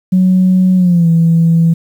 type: tone with pitch glide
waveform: sine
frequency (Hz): 185 to 165.77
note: F#3 to E3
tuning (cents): 0 to +10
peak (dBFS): -5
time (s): 0.12-1.74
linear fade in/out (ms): 10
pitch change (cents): -190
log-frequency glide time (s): 0.76-1.08
effects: tanh soft clip ceiling -2 dBFS + 7-bit